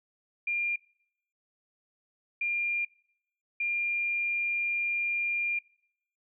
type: tone bursts at uneven times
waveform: sine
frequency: 2400 Hz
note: D7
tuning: 37 cents sharp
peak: -27 dBFS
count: 3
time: 0.47-0.76 / 2.41-2.85 / 3.6-5.59 s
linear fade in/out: 5 ms
effects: noise-tail reverb RT60 0.7 s tail -23 dB re dry